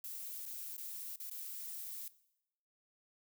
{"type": "noise with dropouts", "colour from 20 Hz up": "violet", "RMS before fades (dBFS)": -45, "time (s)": [0.04, 2.08], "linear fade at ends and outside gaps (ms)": 2, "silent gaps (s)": [[0.456, 0.461], [0.767, 0.779], [1.159, 1.2], [1.299, 1.312]], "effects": ["noise-tail reverb RT60 0.8 s tail -18 dB re dry"]}